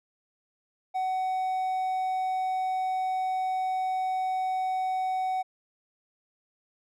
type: tone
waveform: triangle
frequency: 750 Hz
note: F#5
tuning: 23 cents sharp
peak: -24 dBFS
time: 0.94-5.43 s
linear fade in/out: 20 ms
effects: none